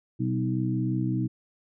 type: harmonic tone with a mistuned harmonic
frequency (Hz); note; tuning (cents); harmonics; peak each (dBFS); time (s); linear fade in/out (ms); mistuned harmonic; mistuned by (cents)
63.2; B1; +41; 2 / 3 / 4 / 5; -27 / -31 / -33 / -30; 0.19-1.28; 20; 3; +22
effects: none